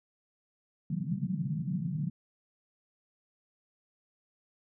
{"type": "band-pass noise", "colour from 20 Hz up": "white", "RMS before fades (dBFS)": -33, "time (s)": [0.9, 2.1], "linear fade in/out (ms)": 5, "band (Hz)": [140, 190], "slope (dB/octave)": 48, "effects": []}